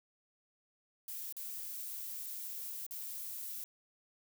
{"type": "noise with dropouts", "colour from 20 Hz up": "violet", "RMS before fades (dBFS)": -43, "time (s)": [1.08, 3.64], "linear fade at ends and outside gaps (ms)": 1, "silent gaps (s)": [[1.325, 1.367], [2.865, 2.909]], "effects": []}